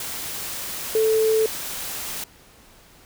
sine tone in noise, 440 Hz, A4, in tune, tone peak -16 dBFS, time 0.95-1.46 s, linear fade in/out 2 ms, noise white, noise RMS -31 dBFS, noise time 0-2.24 s, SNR +12 dB, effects pink hiss -51 dBFS RMS until 3.05 s

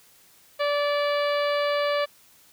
harmonic tone, 580 Hz, D5, 22 cents flat, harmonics 1 / 2 / 3 / 4 / 5 / 6 / 7 / 8, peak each -23 / -29 / -33 / -35 / -37 / -39 / -40 / -41 dBFS, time 0.59-2.06 s, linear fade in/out 20 ms, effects white hiss -56 dBFS RMS until 2.52 s

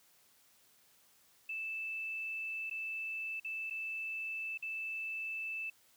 sine tone with dropouts, 2637 Hz, E7, in tune, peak -37 dBFS, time 1.49-5.7 s, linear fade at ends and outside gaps 5 ms, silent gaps 2.699-2.71 / 3.399-3.446 / 3.7-3.707 / 4.576-4.624 s, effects white hiss -67 dBFS RMS until 5.96 s + high-pass 60 Hz 12 dB/octave

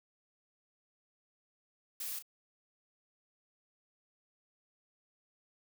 blue noise with echo, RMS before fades -40 dBFS, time 2-2.19 s, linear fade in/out 5 ms, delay 35 ms, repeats 1, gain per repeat -10 dB, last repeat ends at 2.225 s, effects none

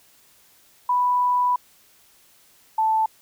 sine tone pair in turn, 987.8 / 880 Hz, B5 / A5, 0 / 0 cents, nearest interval major second, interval 200 cents, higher first, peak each -17 dBFS, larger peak neither, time 0.89-1.56 / 2.78-3.06 s, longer first, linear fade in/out 5 ms, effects white hiss -56 dBFS RMS until 3.21 s

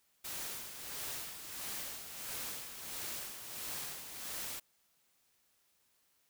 white noise with tremolo, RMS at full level -41 dBFS, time 0.24-4.6 s, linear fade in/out 10 ms, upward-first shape sine, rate 1.5 Hz, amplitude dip 55%, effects white hiss -74 dBFS RMS until 6.29 s

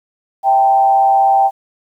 sine tone with frequency modulation, 784 Hz, G5, in tune, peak -8 dBFS, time 0.43-1.51 s, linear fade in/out 50 ms, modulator 124 Hz, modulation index 0.48, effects 8-bit

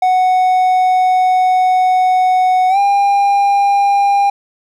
triangle tone with pitch glide, 740 to 802.3 Hz, F#5 to G5, 0 to +40 cents, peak -7 dBFS, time 0.02-4.3 s, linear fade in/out 5 ms, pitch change +140 cents, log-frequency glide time 2.69-2.78 s, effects none

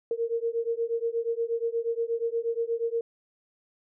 sine beating tone pair, 458.7 / 467.1 Hz, A#4 / A#4, -28 / +3 cents, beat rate 8.4 Hz, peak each -29 dBFS, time 0.11-3.01 s, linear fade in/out 2 ms, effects none

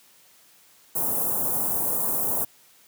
white band-stop noise, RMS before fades -25 dBFS, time 0.95-2.45 s, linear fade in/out 10 ms, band 980 to 10000 Hz, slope 24 dB/octave, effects white hiss -56 dBFS RMS until 2.87 s + high-pass 100 Hz 12 dB/octave

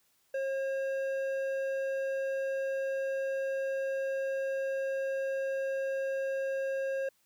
sine tone with hard clipping, 539 Hz, C#5, 49 cents flat, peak -32 dBFS, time 0.34-7.09 s, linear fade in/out 5 ms, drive 8 dB, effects white hiss -71 dBFS RMS until 7.25 s

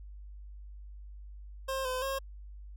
25% pulse tone with pitch steps, 532 / 511 / 540 Hz, C5 / C5 / C#5, +29 / -41 / -45 cents, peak -28 dBFS, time 1.68-2.19 s, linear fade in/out 10 ms, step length 170 ms, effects added 50 Hz sine -44 dBFS peak until 2.76 s

